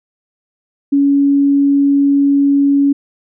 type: tone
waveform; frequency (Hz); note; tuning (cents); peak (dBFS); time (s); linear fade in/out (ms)
sine; 280.8; C#4; +22; -8; 0.92-2.93; 10
effects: none